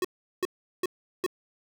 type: tone bursts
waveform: square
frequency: 366.5 Hz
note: F#4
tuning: 16 cents flat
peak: -25 dBFS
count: 4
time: 0.02-1.264 s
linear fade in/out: 2 ms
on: 26 ms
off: 380 ms
effects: none